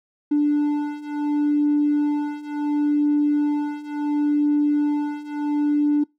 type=beating tone pair; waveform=triangle; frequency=293.7 / 294.41 Hz; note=D4 / D4; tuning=0 / +4 cents; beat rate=0.71 Hz; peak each=-19 / -17 dBFS; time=0.31-6.04 s; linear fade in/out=10 ms; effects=noise-tail reverb RT60 0.2 s tail -25 dB re dry + tanh soft clip ceiling -13 dBFS